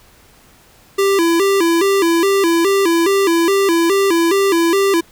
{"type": "tone with vibrato", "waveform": "square", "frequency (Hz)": 363.4, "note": "F#4", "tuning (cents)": -31, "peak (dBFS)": -12, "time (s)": [0.98, 5.01], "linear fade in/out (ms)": 10, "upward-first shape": "square", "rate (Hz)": 2.4, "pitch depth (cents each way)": 140, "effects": ["pink hiss -48 dBFS RMS until 5.11 s"]}